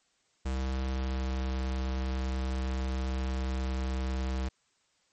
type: tone with pitch glide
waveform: square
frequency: 65.4 to 64.99 Hz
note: C2 to C2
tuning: 0 to -11 cents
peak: -30 dBFS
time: 0.45-4.49 s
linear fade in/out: 10 ms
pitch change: -11 cents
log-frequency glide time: 0.87-1.54 s
effects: white hiss -71 dBFS RMS until 5.12 s + MP3 32 kbps